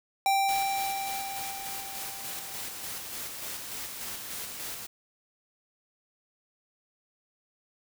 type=tone with exponential decay; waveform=square; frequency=784 Hz; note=G5; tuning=in tune; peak=-22 dBFS; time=0.26-3.21 s; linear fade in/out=1 ms; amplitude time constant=640 ms
type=noise with tremolo; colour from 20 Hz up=white; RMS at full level=-37 dBFS; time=0.48-4.87 s; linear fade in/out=10 ms; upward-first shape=square; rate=3.4 Hz; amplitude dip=30%
effects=none